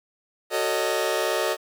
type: chord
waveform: sawtooth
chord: D# half-diminished seventh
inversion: first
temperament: just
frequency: 373.4 / 448 / 560 / 622.3 Hz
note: F#4 / A4 / C#5 / D#5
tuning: +16 / +31 / +18 / 0 cents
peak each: -25 / -24 / -25 / -23 dBFS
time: 0.5-1.57 s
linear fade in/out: 50 ms
effects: 9-bit